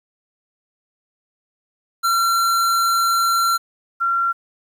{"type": "tone pair in turn", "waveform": ["square", "sine"], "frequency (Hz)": [1364, 1370.5], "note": ["F6", "F6"], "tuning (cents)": [-41, -33], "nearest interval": "unison", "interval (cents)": 8, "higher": "second", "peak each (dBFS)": -16, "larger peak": "neither", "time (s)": [[2.03, 3.58], [4, 4.33]], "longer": "first", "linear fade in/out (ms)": 20, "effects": ["9-bit"]}